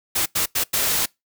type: noise bursts at uneven times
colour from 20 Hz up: white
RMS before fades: -21 dBFS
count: 4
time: 0.15-0.26 / 0.35-0.46 / 0.55-0.64 / 0.73-1.06 s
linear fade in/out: 10 ms
effects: noise-tail reverb RT60 0.2 s tail -25 dB re dry